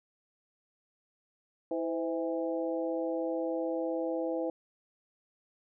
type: harmonic tone with a mistuned harmonic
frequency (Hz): 163.3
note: E3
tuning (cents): -16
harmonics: 2 / 3 / 4 / 5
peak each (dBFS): -34 / -33 / -38 / -43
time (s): 1.71-4.5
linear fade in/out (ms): 2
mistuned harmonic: 3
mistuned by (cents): +68
effects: none